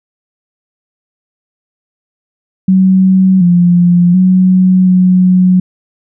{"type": "tone with pitch steps", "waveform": "sine", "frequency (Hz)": [188.4, 175.3, 185.2, 183.4], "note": ["F#3", "F3", "F#3", "F#3"], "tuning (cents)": [32, 7, 2, -15], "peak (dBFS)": -4, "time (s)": [2.68, 5.6], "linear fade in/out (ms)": 5, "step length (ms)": 730, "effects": []}